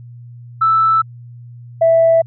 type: tone pair in turn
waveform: sine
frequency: 1318.5 / 659.2 Hz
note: E6 / E5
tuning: 0 / 0 cents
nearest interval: octave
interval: 1200 cents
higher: first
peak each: -9 / -7 dBFS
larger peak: second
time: 0.61-1.02 / 1.81-2.22 s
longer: neither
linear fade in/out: 10 ms
effects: tanh soft clip ceiling -3 dBFS + added 120 Hz sine -33 dBFS peak until 2.26 s